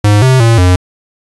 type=tone with pitch steps; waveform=square; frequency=103.8 / 130.3 / 115.2 / 90.4 Hz; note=G#2 / C3 / A#2 / F#2; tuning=0 / -7 / -20 / -40 cents; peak=-5 dBFS; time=0.04-0.76 s; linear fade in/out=5 ms; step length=180 ms; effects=resampled to 24000 Hz + 7-bit